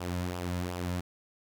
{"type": "tone with flanger", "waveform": "sawtooth", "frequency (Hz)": 89, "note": "F2", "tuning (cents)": 33, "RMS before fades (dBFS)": -34, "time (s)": [0, 1.01], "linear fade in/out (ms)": 10, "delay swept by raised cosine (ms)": [0.47, 2.67], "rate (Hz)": 2.7, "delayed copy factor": -0.55, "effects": []}